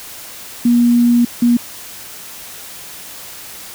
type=tone bursts at uneven times; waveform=sine; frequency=239.1 Hz; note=A#3; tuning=44 cents sharp; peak=-8 dBFS; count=2; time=0.65-1.25 / 1.42-1.57 s; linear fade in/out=5 ms; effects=white hiss -33 dBFS RMS until 3.74 s